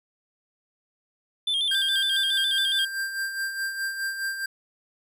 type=tone with vibrato; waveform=triangle; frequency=3372 Hz; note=G#7; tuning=26 cents sharp; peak=-21 dBFS; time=1.47-2.85 s; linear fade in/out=5 ms; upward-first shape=square; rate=7.2 Hz; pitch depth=74 cents each way
type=tone with tremolo; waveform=square; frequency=1583 Hz; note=G6; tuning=17 cents sharp; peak=-26 dBFS; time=1.71-4.46 s; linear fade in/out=5 ms; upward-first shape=sine; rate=4.8 Hz; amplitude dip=55%
effects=none